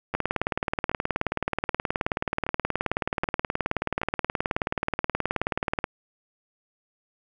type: two click trains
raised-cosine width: 0.5 ms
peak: -15 / -9 dBFS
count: 6 / 108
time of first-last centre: 0.14-4.016 / 0.15-5.841 s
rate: 1.29 / 18.8 Hz
effects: none